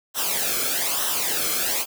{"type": "noise with flanger", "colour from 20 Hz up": "white", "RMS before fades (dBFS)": -24, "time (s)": [0.14, 1.86], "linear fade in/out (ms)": 50, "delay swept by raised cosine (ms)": [0.43, 1.09], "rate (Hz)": 1.1, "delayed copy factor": -0.7, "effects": []}